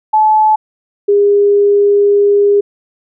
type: tone pair in turn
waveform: sine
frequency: 863 / 406.4 Hz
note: A5 / G#4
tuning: -34 / -38 cents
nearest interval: octave + minor second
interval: 1304 cents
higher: first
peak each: -6 dBFS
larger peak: neither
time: 0.13-0.56 / 1.08-2.61 s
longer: second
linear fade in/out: 10 ms
effects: none